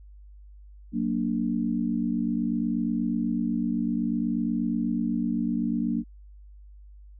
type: chord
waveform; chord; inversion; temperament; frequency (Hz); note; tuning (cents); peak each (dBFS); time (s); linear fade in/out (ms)
sine; Gb augmented; none; equal; 185 / 233.1 / 293.7; Gb3 / Bb3 / D4; 0 / 0 / 0; -30 / -26 / -30; 0.92-6.04; 50
effects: added 50 Hz sine -45 dBFS peak until 7.19 s